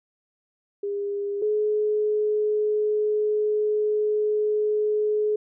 sine tone pair in turn, 404.6 / 423.6 Hz, G#4 / G#4, -45 / +34 cents, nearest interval minor second, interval 79 cents, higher second, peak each -25 / -20 dBFS, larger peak second, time 0.83-1.42 / 1.42-5.36 s, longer second, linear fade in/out 5 ms, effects none

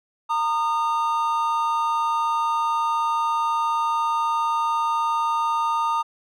triangle tone pair together, 918.6 / 1224 Hz, A#5 / D#6, -26 / -29 cents, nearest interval perfect fourth, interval 497 cents, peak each -21 dBFS, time 0.29-6.03 s, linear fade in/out 20 ms, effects none

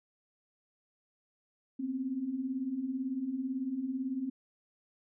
sine beating tone pair, 246.9 / 264.9 Hz, B3 / C4, 0 / +22 cents, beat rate 18 Hz, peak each -39 / -33 dBFS, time 1.79-4.3 s, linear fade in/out 10 ms, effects none

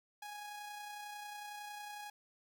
sawtooth tone with amplitude modulation, 830 Hz, G#5, 1 cent flat, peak -40 dBFS, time 0.22-2.1 s, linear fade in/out 5 ms, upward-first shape sine, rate 31 Hz, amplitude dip 30%, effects none

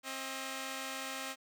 5% pulse tone pair together, 266.1 / 633 Hz, C4 / D#5, +29 / +30 cents, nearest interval octave + minor third, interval 1501 cents, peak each -29 / -32 dBFS, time 0.03-1.36 s, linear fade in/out 50 ms, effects none

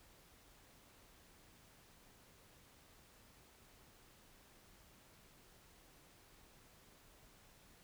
silence, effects pink hiss -65 dBFS RMS until 7.83 s

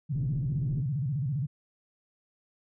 sine tone with vibrato, 137 Hz, C#3, 20 cents flat, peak -27 dBFS, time 0.09-1.47 s, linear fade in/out 20 ms, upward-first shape square, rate 15 Hz, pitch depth 180 cents each way
pink low-pass noise, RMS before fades -40 dBFS, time 0.13-0.84 s, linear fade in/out 50 ms, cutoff 290 Hz, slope 24 dB/octave
effects none

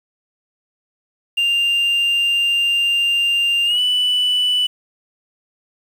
triangle tone with pitch glide, 2794 to 2977 Hz, F7 to F#7, 0 to +10 cents, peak -12 dBFS, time 1.37-4.67 s, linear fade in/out 10 ms, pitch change +110 cents, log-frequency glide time 3.65-3.8 s, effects tanh soft clip ceiling -9 dBFS + 7-bit

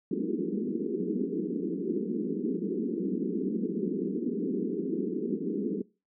pink band-pass noise, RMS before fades -31 dBFS, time 0.11-5.82 s, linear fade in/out 5 ms, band 180 to 440 Hz, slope 96 dB/octave, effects noise-tail reverb RT60 0.3 s tail -22 dB re dry

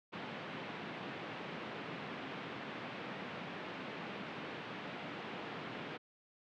pink band-pass noise, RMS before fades -45 dBFS, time 0.12-5.98 s, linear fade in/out 20 ms, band 150 to 3200 Hz, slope 24 dB/octave, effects none

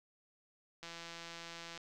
click train, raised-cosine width 0.2 ms, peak -30 dBFS, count 160, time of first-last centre 0.83-1.776 s, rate 168 Hz, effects none

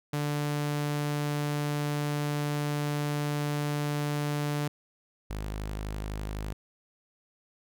sawtooth tone pair in turn, 146.9 / 51.94 Hz, D3 / G#1, +1 / +1 cents, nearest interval octave + tritone, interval 1800 cents, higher first, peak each -24 / -29 dBFS, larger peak first, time 0.13-4.68 / 5.3-6.53 s, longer first, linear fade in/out 5 ms, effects none

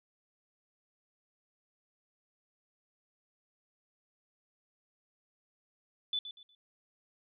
sine tone with echo, 3487 Hz, A7, 16 cents flat, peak -30 dBFS, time 6.13-6.19 s, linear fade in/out 2 ms, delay 120 ms, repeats 3, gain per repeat -11 dB, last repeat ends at 6.55 s, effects none

